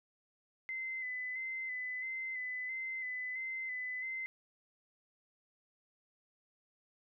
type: tone with vibrato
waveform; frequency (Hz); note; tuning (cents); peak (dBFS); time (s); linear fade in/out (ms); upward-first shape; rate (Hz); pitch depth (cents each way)
sine; 2037; C7; -47; -37; 0.69-4.26; 0; square; 1.5; 26
effects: none